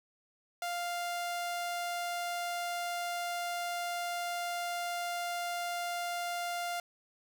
sawtooth tone, 698.5 Hz, F5, in tune, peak -30 dBFS, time 0.62-6.8 s, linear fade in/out 2 ms, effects none

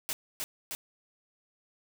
white noise with echo, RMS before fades -33 dBFS, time 0.09-0.13 s, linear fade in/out 0 ms, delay 310 ms, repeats 2, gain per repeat -2 dB, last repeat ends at 0.75 s, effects none

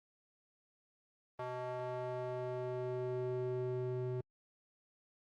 square tone with band-pass filter sweep, 125.8 Hz, B2, 32 cents sharp, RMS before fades -39 dBFS, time 1.39-4.21 s, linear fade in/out 5 ms, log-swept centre 820 to 280 Hz, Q 1.9, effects Opus 24 kbps

